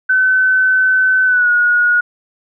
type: tone with pitch glide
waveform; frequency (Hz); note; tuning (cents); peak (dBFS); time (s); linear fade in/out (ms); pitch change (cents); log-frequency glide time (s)
sine; 1519 to 1447.9; F#6 to F#6; +45 to -38; -9; 0.09-2.01; 10; -83; 1.25-1.5
effects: none